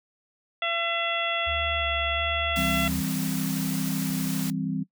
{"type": "harmonic tone", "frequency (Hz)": 675, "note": "E5", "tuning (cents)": 41, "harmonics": [1, 2, 3, 4, 5], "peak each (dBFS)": [-31, -31, -31, -31, -31], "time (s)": [0.62, 2.88], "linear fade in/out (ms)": 2}
{"type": "tone with vibrato", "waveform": "sine", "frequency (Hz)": 73.42, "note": "D2", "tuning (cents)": 0, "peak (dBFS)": -33, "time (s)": [1.46, 3.02], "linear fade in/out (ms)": 20, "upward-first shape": "square", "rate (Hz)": 1.4, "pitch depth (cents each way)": 53}
{"type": "noise", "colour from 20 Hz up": "white", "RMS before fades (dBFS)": -35, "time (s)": [2.56, 4.5], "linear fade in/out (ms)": 0}
{"type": "chord", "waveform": "sine", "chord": "C major", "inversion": "first", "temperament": "just", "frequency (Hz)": [163.52, 196.22, 261.6], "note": ["E3", "G3", "C4"], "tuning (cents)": [-14, 2, 0], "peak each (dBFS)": -30, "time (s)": [2.56, 4.84], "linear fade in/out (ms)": 20}
{"effects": ["noise-tail reverb RT60 0.1 s tail -19 dB re dry"]}